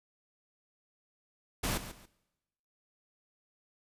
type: noise with echo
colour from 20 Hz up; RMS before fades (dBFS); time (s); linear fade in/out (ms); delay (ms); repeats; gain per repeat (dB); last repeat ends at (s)
pink; -32; 1.63-1.78; 10; 140; 2; -12; 2.06
effects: noise-tail reverb RT60 1.0 s tail -22 dB re dry + resampled to 32000 Hz